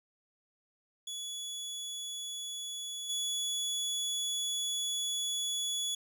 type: tone with level steps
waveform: 25% pulse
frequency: 3400 Hz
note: G#7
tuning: 40 cents sharp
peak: -34 / -28 dBFS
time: 1.07-5.95 s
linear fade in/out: 5 ms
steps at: 3.09 s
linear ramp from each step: 10 ms
effects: none